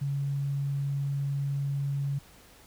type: tone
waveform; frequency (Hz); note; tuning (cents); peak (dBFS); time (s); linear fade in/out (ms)
sine; 140; C#3; +18; -27; 0.01-2.19; 10
effects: pink hiss -55 dBFS RMS until 2.66 s